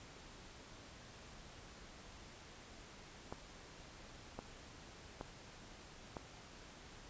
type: clicks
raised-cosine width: 1 ms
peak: -29 dBFS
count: 4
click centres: 3.325 / 4.39 / 5.211 / 6.168 s
effects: pink hiss -56 dBFS RMS until 7.09 s + resampled to 16000 Hz